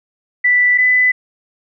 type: tone pair in turn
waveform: sine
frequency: 1975.5 / 2001 Hz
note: B6 / B6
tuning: 0 / +22 cents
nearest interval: unison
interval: 22 cents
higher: second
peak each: -9 dBFS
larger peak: neither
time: 0.44-0.78 / 0.78-1.12 s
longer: neither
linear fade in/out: 10 ms
effects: none